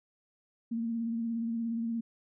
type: tone with vibrato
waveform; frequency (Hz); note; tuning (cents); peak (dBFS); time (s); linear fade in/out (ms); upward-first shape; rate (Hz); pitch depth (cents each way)
sine; 230; A#3; -23; -30; 0.71-2.01; 10; triangle; 17; 37
effects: none